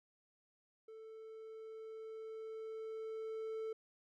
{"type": "tone with level ramp", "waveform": "triangle", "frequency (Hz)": 442, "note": "A4", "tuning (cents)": 8, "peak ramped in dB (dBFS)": [-49, -37], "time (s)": [0.88, 3.73], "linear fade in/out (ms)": 5, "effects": []}